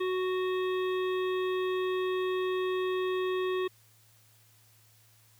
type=harmonic tone with a mistuned harmonic; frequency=370 Hz; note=F#4; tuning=in tune; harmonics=1 / 3 / 5 / 7 / 9 / 10; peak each=-28 / -38 / -42 / -45 / -47 / -48 dBFS; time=0-3.68 s; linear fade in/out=10 ms; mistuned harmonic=9; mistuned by=-21 cents; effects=added 110 Hz sine -63 dBFS peak until 5.39 s + white hiss -63 dBFS RMS until 5.39 s